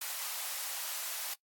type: high-pass noise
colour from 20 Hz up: white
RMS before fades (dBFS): -38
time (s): 0.01-1.34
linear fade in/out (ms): 5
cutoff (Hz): 630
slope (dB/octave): 24
effects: noise-tail reverb RT60 0.1 s tail -21 dB re dry + AAC 64 kbps